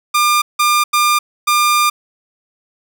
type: tone bursts at uneven times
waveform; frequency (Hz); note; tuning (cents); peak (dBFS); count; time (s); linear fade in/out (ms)
sawtooth; 1200; D6; +37; -7; 4; 0.14-0.42 / 0.59-0.84 / 0.93-1.19 / 1.47-1.9; 10
effects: none